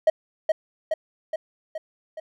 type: tone with echo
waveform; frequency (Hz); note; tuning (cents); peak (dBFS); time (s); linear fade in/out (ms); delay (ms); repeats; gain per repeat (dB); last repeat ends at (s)
triangle; 632; D#5; +27; -10; 0.07-0.1; 5; 420; 5; -4; 2.2
effects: tanh soft clip ceiling -8 dBFS